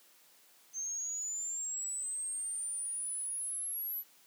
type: exponential sweep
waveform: sine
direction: up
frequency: 6272 to 11920 Hz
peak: -35 dBFS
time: 0.73-4.04 s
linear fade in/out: 50 ms
effects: white hiss -63 dBFS RMS until 4.26 s + high-pass 200 Hz 12 dB/octave